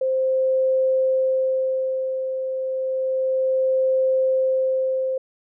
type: tone with tremolo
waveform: sine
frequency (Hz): 523.3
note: C5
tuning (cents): 0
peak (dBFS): -16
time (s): 0.01-5.18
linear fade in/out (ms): 5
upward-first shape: sine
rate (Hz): 0.31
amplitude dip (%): 55
effects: none

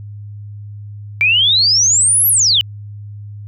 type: exponential two-way sweep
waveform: sine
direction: up then down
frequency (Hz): 2306 to 11940 to 2891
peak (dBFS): -9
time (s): 1.21-2.61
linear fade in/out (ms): 0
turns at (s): 2.28
effects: added 103 Hz sine -28 dBFS peak until 3.47 s

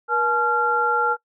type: tone cluster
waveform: sine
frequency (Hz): 477.7 / 857 / 1380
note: A#4 / A5 / F6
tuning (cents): +42 / -46 / -21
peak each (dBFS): -25 / -23 / -19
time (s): 0.08-1.17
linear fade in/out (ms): 50
effects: noise-tail reverb RT60 0.1 s tail -23 dB re dry

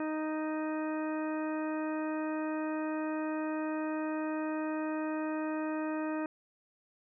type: harmonic tone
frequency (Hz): 310.8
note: D#4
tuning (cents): -2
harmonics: 1 / 2 / 3 / 4 / 5 / 6 / 8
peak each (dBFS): -33 / -39 / -43 / -45 / -47 / -49 / -51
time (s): 0-6.26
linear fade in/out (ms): 2
effects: none

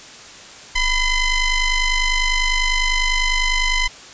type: ring-modulated tone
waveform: sawtooth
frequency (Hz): 1015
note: B5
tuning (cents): +47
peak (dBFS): -9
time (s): 0.75-3.88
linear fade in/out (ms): 10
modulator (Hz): 1040
effects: white hiss -39 dBFS RMS until 4.13 s + resampled to 16000 Hz

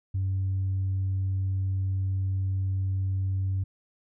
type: tone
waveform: sine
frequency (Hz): 95.5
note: G2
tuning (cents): -45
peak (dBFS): -23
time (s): 0.14-3.64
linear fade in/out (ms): 10
effects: tanh soft clip ceiling -22 dBFS

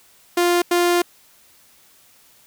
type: tone bursts at uneven times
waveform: sawtooth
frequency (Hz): 350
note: F4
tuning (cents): +4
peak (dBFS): -11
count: 2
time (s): 0.37-0.62 / 0.71-1.02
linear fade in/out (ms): 5
effects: white hiss -53 dBFS RMS until 2.46 s

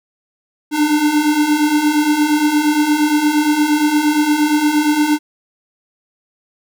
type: beating tone pair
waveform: square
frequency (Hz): 293.7 / 302.3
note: D4 / D#4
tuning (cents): 0 / -50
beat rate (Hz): 8.6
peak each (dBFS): -19 / -14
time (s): 0.71-5.19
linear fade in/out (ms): 50
effects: none

